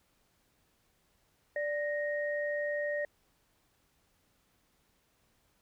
sine tone pair together, 587.3 / 1866 Hz, D5 / A#6, 0 / +1 cents, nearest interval octave + minor sixth, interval 2001 cents, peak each -32 / -36 dBFS, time 1.56-3.05 s, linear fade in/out 2 ms, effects pink hiss -72 dBFS RMS until 5.61 s

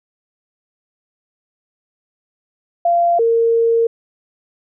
sine tone pair in turn, 689 / 459.9 Hz, F5 / A#4, -24 / -23 cents, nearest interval perfect fifth, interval 699 cents, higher first, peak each -11 dBFS, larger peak neither, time 2.85-3.19 / 3.19-3.87 s, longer second, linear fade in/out 5 ms, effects none

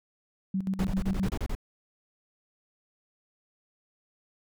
sine tone with tremolo, 191 Hz, G3, 45 cents flat, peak -25 dBFS, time 0.54-1.3 s, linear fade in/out 5 ms, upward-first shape square, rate 7.6 Hz, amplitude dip 70%
brown noise bursts, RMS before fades -30 dBFS, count 9, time 0.79-1.551 s, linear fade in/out 2 ms, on 57 ms, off 31 ms
effects none

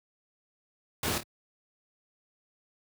pink noise with echo, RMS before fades -30 dBFS, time 1.03-1.18 s, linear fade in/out 2 ms, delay 26 ms, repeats 2, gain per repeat -8 dB, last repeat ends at 1.232 s, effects high-pass 80 Hz 12 dB/octave

